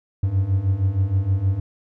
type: beating tone pair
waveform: triangle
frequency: 92.5 / 98.9 Hz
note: F#2 / G2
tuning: 0 / +16 cents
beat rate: 6.4 Hz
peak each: -21 / -17 dBFS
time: 0.23-1.6 s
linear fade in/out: 5 ms
effects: none